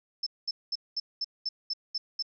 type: tone bursts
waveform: sine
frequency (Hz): 5274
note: E8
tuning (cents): 0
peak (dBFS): -28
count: 9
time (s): 0.23-2.225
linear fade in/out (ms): 5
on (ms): 35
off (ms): 210
effects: none